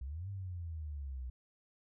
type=exponential two-way sweep; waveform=sine; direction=up then down; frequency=61.2 to 100.5 to 61.2 Hz; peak=-39 dBFS; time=0.01-1.3 s; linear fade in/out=5 ms; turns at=0.29 s; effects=none